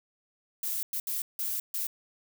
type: noise bursts at uneven times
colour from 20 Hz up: violet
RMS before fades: -32 dBFS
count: 5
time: 0.63-0.83 / 0.93-1 / 1.07-1.22 / 1.39-1.6 / 1.74-1.87 s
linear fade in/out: 2 ms
effects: none